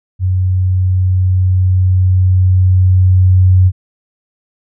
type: tone with level ramp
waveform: sine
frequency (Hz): 92.5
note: F#2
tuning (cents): 0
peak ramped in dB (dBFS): -10 to -4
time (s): 0.19-3.72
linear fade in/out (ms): 50
effects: none